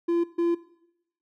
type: tone bursts at uneven times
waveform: triangle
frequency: 341.3 Hz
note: F4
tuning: 40 cents flat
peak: -19 dBFS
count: 2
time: 0.08-0.24 / 0.38-0.55 s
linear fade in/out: 10 ms
effects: noise-tail reverb RT60 0.8 s tail -17 dB re dry